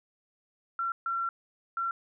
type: tone bursts at uneven times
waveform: sine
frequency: 1361 Hz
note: F6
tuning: 45 cents flat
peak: -28 dBFS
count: 3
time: 0.79-0.92 / 1.06-1.29 / 1.77-1.91 s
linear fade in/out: 2 ms
effects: none